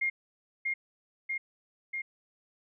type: tone with echo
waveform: sine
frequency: 2128 Hz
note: C7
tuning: 29 cents sharp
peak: -26 dBFS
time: 0.01-0.1 s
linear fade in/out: 10 ms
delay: 640 ms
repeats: 3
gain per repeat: -2 dB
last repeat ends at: 2.02 s
effects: none